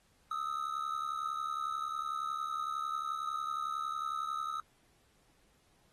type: ring-modulated tone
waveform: triangle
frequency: 1277 Hz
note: D#6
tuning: 45 cents sharp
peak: -29 dBFS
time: 0.31-4.6 s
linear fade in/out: 2 ms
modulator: 35.5 Hz
effects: pink hiss -70 dBFS RMS until 5.92 s + AAC 32 kbps